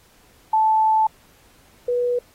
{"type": "tone pair in turn", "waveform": "sine", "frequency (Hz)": [875, 488.1], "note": ["A5", "B4"], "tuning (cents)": [-10, -20], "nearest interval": "minor seventh", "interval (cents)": 1010, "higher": "first", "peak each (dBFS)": [-14, -18], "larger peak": "first", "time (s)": [[0.53, 1.07], [1.88, 2.19]], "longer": "first", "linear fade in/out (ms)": 5, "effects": ["pink hiss -55 dBFS RMS until 2.34 s", "AAC 48 kbps"]}